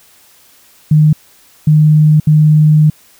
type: tone bursts at uneven times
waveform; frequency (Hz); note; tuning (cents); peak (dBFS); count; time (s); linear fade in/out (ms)
sine; 153; D#3; -29; -4; 3; 0.91-1.13 / 1.67-2.2 / 2.27-2.9; 5
effects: white hiss -46 dBFS RMS until 3.19 s